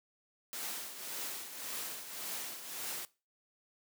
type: noise with tremolo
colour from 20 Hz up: white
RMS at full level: -39 dBFS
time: 0.53-3.05 s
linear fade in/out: 0 ms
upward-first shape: triangle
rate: 1.8 Hz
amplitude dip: 65%
effects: noise-tail reverb RT60 0.3 s tail -20 dB re dry + high-pass 200 Hz 12 dB/octave